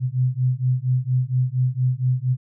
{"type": "beating tone pair", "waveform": "sine", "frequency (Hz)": [125.2, 129.5], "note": ["B2", "C3"], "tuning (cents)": [24, -17], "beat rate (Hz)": 4.3, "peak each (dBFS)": -21, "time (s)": [0, 2.37], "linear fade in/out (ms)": 50, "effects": []}